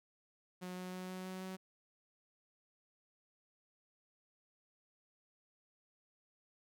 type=tone with pitch steps; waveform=sawtooth; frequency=181.8 / 182.96 / 184.13 / 185.3 / 186.48 / 187.67 Hz; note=F#3 / F#3 / F#3 / F#3 / F#3 / F#3; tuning=-30 / -19 / -8 / +3 / +14 / +25 cents; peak=-39 dBFS; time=0.61-1.57 s; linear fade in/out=20 ms; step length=160 ms; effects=none